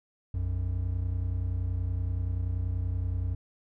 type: tone pair together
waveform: triangle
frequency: 60.68 / 91.2 Hz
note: B1 / F#2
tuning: -30 / -24 cents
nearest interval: perfect fifth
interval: 706 cents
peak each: -30 / -27 dBFS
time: 0.34-3.35 s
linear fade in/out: 5 ms
effects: none